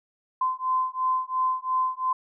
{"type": "beating tone pair", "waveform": "sine", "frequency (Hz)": [1029, 1031.9], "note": ["C6", "C6"], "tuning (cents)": [-29, -24], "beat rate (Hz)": 2.9, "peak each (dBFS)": -26, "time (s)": [0.41, 2.13], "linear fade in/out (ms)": 5, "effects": []}